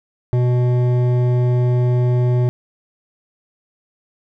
sine tone with hard clipping, 123.5 Hz, B2, in tune, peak -15 dBFS, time 0.33-2.49 s, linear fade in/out 0 ms, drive 11 dB, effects none

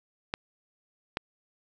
clicks, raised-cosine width 0.3 ms, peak -13 dBFS, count 2, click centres 0.339 / 1.171 s, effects none

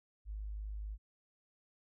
sine tone, 51.91 Hz, G#1, in tune, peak -39 dBFS, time 0.25-0.98 s, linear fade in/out 50 ms, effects none

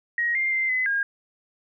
sine tone with pitch steps, 1889 / 2106 / 2084 / 2025 / 1623 Hz, A#6 / C7 / C7 / B6 / G#6, +22 / +11 / -7 / +43 / -40 cents, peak -21 dBFS, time 0.18-1.03 s, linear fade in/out 2 ms, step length 170 ms, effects none

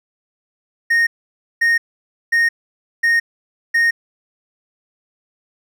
triangle tone bursts, 1854 Hz, A#6, 10 cents flat, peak -10 dBFS, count 5, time 0.9-3.91 s, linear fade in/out 10 ms, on 170 ms, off 540 ms, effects none

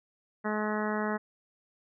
harmonic tone, 212.5 Hz, G#3, 40 cents sharp, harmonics 1 / 2 / 3 / 4 / 5 / 6 / 7 / 8 / 9, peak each -32 / -35 / -37 / -38 / -39 / -40 / -40 / -41 / -42 dBFS, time 0.44-1.18 s, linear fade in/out 20 ms, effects none

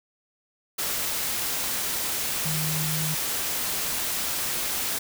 sine tone in noise, 155.56 Hz, D#3, in tune, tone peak -28 dBFS, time 2.45-3.15 s, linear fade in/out 10 ms, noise white, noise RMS -28 dBFS, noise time 0.78-4.99 s, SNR -3 dB, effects none

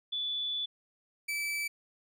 sine / 40% pulse tone pair in turn, 3464 / 2312 Hz, A7 / D7, -28 / -28 cents, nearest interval perfect fifth, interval 700 cents, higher first, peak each -31 / -31 dBFS, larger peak neither, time 0.12-0.66 / 1.28-1.68 s, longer first, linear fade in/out 10 ms, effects none

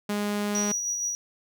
sawtooth tone, 206.4 Hz, G#3, 10 cents flat, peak -22 dBFS, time 0.09-0.72 s, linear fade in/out 5 ms
triangle tone with tremolo, 5800 Hz, F#8, 35 cents flat, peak -24 dBFS, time 0.55-1.15 s, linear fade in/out 0 ms, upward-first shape sine, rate 6.4 Hz, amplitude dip 35%
effects none

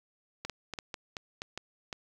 clicks, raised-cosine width 0.2 ms, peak -20 dBFS, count 9, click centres 0.45 / 0.497 / 0.737 / 0.788 / 0.942 / 1.168 / 1.419 / 1.576 / 1.928 s, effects 9-bit

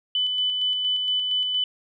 sine tone with tremolo, 3000 Hz, F#7, 23 cents sharp, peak -20 dBFS, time 0.15-1.64 s, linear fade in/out 2 ms, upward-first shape square, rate 4.3 Hz, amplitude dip 30%, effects none

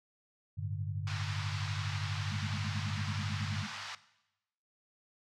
sine chord, G suspended second, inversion none, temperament just, 98 / 110.25 / 147 Hz, G2 / A2 / D3, 0 / +4 / +2 cents, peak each -36 / -41 / -40 dBFS, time 0.57-3.65 s, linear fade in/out 20 ms
pink band-pass noise, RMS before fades -43 dBFS, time 1.07-3.95 s, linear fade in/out 2 ms, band 950 to 5400 Hz, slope 24 dB/octave
sine tone bursts, 207.7 Hz, G#3, in tune, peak -39 dBFS, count 13, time 2.31-3.673 s, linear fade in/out 10 ms, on 55 ms, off 54 ms
effects noise-tail reverb RT60 0.9 s tail -17 dB re dry

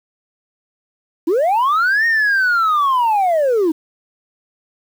sine linear two-way sweep, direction up then down, 299.5 to 1864.7 to 299.5 Hz, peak -10 dBFS, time 1.27-3.72 s, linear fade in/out 10 ms, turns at 2.06 s, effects tanh soft clip ceiling -11 dBFS + 7-bit

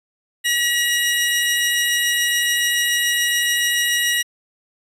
sawtooth tone pair together, 1919 / 2875 Hz, A#6 / F7, +50 / +50 cents, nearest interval perfect fifth, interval 700 cents, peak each -15 / -18 dBFS, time 0.44-4.23 s, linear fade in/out 20 ms, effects resampled to 32000 Hz

